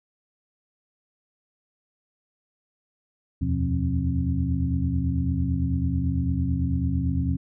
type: tone cluster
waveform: sine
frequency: 78.4 / 87.4 / 123.5 / 173.7 / 267 Hz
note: D#2 / F2 / B2 / F3 / C4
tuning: +14 / +2 / 0 / -9 / +35 cents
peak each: -26 / -30 / -28 / -29 / -29 dBFS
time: 3.41-7.37 s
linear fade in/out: 10 ms
effects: none